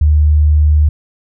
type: tone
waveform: sine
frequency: 75.4 Hz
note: D2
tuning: 46 cents sharp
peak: -6 dBFS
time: 0.01-0.89 s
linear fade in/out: 5 ms
effects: none